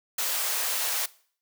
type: high-pass noise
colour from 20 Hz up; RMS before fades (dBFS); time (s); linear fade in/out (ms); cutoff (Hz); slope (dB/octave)
white; -28; 0.18-1.06; 5; 480; 24
effects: noise-tail reverb RT60 0.5 s tail -20 dB re dry